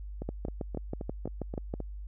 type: two click trains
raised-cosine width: 2 ms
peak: -20 / -23 dBFS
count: 10 / 7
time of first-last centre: 0.29-1.739 / 0.22-1.803 s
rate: 6.21 / 3.79 Hz
effects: added 50 Hz sine -38 dBFS peak until 2.07 s